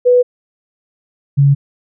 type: tone pair in turn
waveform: sine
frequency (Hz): 493.9 / 140.33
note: B4 / C#3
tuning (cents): 0 / +22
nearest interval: octave + minor seventh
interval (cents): 2178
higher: first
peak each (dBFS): -6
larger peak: neither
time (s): 0.05-0.23 / 1.37-1.55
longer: neither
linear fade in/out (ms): 20
effects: none